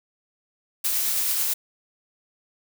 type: noise with tremolo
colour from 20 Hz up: blue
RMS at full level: -23 dBFS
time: 0.84-1.54 s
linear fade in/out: 10 ms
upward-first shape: triangle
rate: 9.2 Hz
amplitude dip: 25%
effects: none